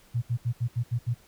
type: tone bursts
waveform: sine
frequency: 119.2 Hz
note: A#2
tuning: 39 cents sharp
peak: -23 dBFS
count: 7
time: 0.14-1.145 s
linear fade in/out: 20 ms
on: 81 ms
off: 73 ms
effects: pink hiss -58 dBFS RMS until 1.27 s